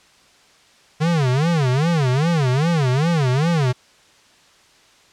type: tone with vibrato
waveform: square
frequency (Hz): 146.83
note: D3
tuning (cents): 0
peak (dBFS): -16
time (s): 1-3.73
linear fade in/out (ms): 20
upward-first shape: sine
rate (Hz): 2.5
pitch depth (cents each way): 280
effects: white hiss -52 dBFS RMS until 5.12 s + low-pass 6000 Hz 12 dB/octave